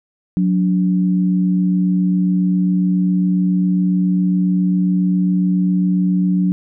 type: tone pair together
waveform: sine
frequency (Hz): 182.69 / 290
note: F#3 / D4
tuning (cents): -22 / -22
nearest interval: minor sixth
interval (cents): 800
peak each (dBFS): -13 / -22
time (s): 0.37-6.52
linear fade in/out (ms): 0
effects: none